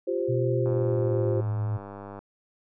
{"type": "chord", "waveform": "sine", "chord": "F suspended second", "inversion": "none", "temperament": "equal", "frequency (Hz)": [349.2, 392, 523.3], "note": ["F4", "G4", "C5"], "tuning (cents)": [0, 0, 0], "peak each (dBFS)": -29, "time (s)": [0.07, 1.41], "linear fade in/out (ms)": 10}
{"type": "tone with pitch glide", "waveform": "sine", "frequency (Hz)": [123.47, 108.11], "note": ["B2", "A2"], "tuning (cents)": [0, -30], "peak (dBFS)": -25, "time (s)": [0.28, 1.78], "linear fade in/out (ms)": 20, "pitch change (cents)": -230, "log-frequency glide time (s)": [0.58, 1.48]}
{"type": "click train", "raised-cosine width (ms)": 1, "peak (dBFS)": -26, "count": 154, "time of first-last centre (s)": [0.66, 2.19], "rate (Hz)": 100}
{"effects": []}